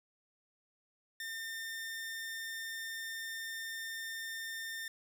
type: tone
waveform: sawtooth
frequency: 1808 Hz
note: A6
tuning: 47 cents sharp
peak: -36 dBFS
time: 1.2-4.88 s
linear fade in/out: 2 ms
effects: none